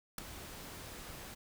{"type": "noise with ADSR envelope", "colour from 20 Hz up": "pink", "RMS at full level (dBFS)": -32, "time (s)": [0.18, 1.35], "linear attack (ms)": 4, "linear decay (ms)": 5, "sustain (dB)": -16, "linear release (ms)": 15, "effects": []}